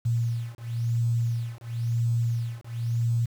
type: beating tone pair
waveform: sine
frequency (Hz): 116.54 / 117.51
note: A#2 / A#2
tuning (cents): 0 / +14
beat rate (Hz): 0.97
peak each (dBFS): -27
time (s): 0.05-3.26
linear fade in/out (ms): 10
effects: 8-bit